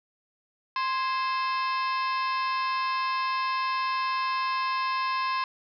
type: harmonic tone with a mistuned harmonic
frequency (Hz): 523.3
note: C5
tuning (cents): 0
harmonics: 2 / 3 / 4 / 5 / 6 / 7 / 8 / 9 / 10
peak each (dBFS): -26 / -37 / -40 / -36 / -46 / -45 / -42 / -47 / -42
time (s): 0.76-5.44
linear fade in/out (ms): 2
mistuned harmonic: 3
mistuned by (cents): +89
effects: none